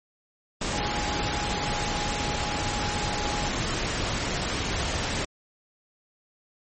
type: tone in noise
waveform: sine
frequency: 830.6 Hz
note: G#5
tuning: in tune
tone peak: -33 dBFS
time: 0.73-3.49 s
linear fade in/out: 5 ms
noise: pink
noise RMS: -28 dBFS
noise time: 0.61-5.25 s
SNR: -8 dB
effects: MP3 32 kbps